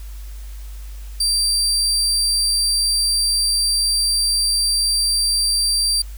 30% pulse tone, 4699 Hz, D8, in tune, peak -13 dBFS, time 1.2-6.02 s, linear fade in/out 5 ms, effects added 50 Hz sine -30 dBFS peak until 6.17 s + white hiss -47 dBFS RMS until 6.17 s

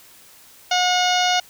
harmonic tone, 724 Hz, F#5, 38 cents flat, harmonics 1 / 2 / 3 / 4 / 5 / 6 / 7 / 8 / 9, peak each -19 / -25 / -27 / -24 / -26 / -29 / -30 / -30 / -33 dBFS, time 0.71-1.4 s, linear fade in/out 5 ms, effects white hiss -48 dBFS RMS until 1.49 s

